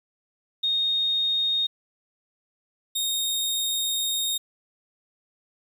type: tone pair in turn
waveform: sine / sawtooth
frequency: 3707 / 3707 Hz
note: A#7 / A#7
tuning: -10 / -10 cents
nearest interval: unison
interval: 0 cents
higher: neither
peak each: -21 dBFS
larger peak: neither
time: 0.63-1.67 / 2.95-4.38 s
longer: second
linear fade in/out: 10 ms
effects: 9-bit